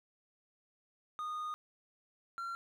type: tone pair in turn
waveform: triangle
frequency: 1231 / 1370.4 Hz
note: D#6 / F6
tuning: -19 / -33 cents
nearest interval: major second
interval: 186 cents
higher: second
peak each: -35 / -36 dBFS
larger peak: first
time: 1.19-1.54 / 2.38-2.55 s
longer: first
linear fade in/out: 0 ms
effects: none